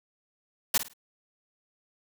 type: noise with echo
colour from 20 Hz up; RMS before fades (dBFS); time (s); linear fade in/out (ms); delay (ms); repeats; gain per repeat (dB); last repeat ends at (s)
white; -23; 0.74-0.78; 5; 52; 3; -11; 0.936
effects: none